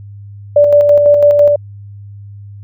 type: tone with tremolo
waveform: sine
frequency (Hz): 583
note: D5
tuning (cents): -13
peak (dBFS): -3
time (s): 0.56-1.56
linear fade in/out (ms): 5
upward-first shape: square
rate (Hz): 6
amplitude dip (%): 35
effects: added 101 Hz sine -29 dBFS peak until 2.63 s

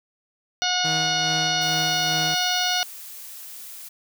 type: harmonic tone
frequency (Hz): 726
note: F#5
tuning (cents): -33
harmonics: 1 / 2 / 3 / 4 / 5 / 6 / 7 / 8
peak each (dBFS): -27 / -28 / -33 / -27 / -29 / -28 / -33 / -30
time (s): 0.62-2.83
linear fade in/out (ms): 0
type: tone with tremolo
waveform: sawtooth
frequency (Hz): 158.4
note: D#3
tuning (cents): +31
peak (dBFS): -24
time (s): 0.84-2.35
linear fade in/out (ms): 10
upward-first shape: sine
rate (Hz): 2.4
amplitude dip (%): 45
type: noise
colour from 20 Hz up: blue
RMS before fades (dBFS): -39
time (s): 1.61-3.89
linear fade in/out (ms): 10
effects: none

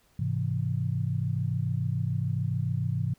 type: chord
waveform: sine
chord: Ab augmented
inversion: none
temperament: equal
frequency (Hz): 103.83 / 130.81 / 164.81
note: Ab2 / C3 / E3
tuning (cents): 0 / 0 / 0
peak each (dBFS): -30 / -29 / -32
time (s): 0.19-3.14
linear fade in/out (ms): 5
effects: pink hiss -65 dBFS RMS until 3.18 s

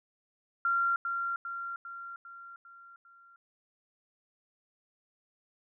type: tone with echo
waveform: sine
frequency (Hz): 1379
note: F6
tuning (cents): -22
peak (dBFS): -25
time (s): 0.65-0.96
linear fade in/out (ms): 2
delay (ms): 400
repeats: 6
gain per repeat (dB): -5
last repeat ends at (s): 3.36
effects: none

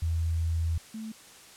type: tone pair in turn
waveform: sine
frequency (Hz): 82.41 / 220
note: E2 / A3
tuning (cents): 0 / 0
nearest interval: octave + perfect fourth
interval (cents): 1700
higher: second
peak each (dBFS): -25 / -35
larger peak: first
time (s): 0.02-0.78 / 0.94-1.12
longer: first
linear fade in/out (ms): 5
effects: white hiss -51 dBFS RMS until 1.56 s + low-pass 10000 Hz 12 dB/octave

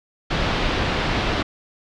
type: low-pass noise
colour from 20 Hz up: pink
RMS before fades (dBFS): -22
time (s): 0.3-1.43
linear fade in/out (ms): 10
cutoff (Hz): 4200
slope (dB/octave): 24
effects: none

